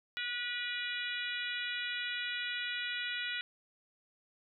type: harmonic tone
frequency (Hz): 486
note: B4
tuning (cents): -28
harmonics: 3 / 4 / 5 / 6 / 7 / 8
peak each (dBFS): -40 / -41 / -42 / -43 / -43 / -44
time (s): 0.17-3.41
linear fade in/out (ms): 0
effects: none